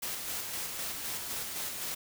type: noise with tremolo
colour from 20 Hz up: white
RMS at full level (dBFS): -36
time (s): 0.02-1.95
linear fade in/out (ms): 10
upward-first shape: square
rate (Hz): 3.9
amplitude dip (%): 30
effects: none